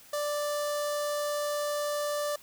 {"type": "tone with notch filter", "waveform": "sawtooth", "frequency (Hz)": 588, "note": "D5", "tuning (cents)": 2, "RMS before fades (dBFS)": -31, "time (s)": [0.13, 2.36], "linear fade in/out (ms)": 5, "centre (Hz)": 2400, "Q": 1.4, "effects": ["white hiss -54 dBFS RMS until 2.42 s"]}